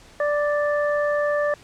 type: harmonic tone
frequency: 587.3 Hz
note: D5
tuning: in tune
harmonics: 1 / 2 / 3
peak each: -20 / -29 / -28 dBFS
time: 0.2-1.54 s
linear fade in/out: 2 ms
effects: pink hiss -49 dBFS RMS until 1.63 s + low-pass 8000 Hz 12 dB/octave